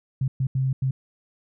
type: tone bursts at uneven times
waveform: sine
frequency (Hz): 132.2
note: C3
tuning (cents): +18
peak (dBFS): -20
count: 4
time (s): 0.21-0.28 / 0.4-0.47 / 0.55-0.73 / 0.82-0.91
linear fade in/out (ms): 5
effects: none